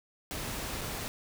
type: noise with dropouts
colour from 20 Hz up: pink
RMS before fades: -37 dBFS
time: 0.31-1.08 s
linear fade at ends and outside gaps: 0 ms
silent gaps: 0.81-0.814 s
effects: none